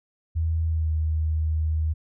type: tone with pitch glide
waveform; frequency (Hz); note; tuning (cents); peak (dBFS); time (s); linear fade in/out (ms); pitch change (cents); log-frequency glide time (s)
sine; 81.1 to 78.56; E2 to D#2; -28 to +17; -21; 0.35-1.94; 20; -55; 0.67-0.91
effects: none